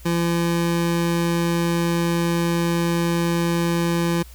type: tone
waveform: 25% pulse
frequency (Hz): 170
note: F3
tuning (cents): -46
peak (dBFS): -15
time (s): 0.05-4.23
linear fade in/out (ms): 10
effects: added 60 Hz sine -40 dBFS peak until 4.34 s + white hiss -49 dBFS RMS until 4.34 s